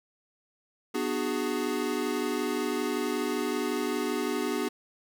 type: chord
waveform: square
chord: G# half-diminished seventh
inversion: first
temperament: equal with one note detuned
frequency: 246.9 / 299.1 / 370 / 415.3 Hz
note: B3 / D4 / F#4 / G#4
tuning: 0 / +32 / 0 / 0 cents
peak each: -34 dBFS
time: 0.94-4.69 s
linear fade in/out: 10 ms
effects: none